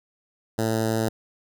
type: tone with notch filter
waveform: 10% pulse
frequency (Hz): 111.7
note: A2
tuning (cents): +27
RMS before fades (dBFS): -24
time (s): 0.58-1.09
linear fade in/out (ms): 10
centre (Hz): 2400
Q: 0.95
effects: none